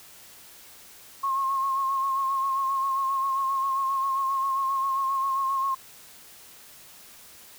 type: tone with vibrato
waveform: sine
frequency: 1079 Hz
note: C#6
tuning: 47 cents flat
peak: -23 dBFS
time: 1.23-5.75 s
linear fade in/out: 10 ms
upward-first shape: sine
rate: 7.5 Hz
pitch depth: 33 cents each way
effects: white hiss -49 dBFS RMS until 7.58 s